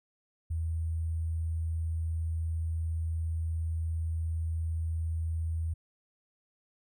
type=tone with sample-and-hold; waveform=sine; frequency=81.4 Hz; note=E2; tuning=21 cents flat; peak=-29 dBFS; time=0.5-5.74 s; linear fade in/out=10 ms; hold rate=8820 Hz; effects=none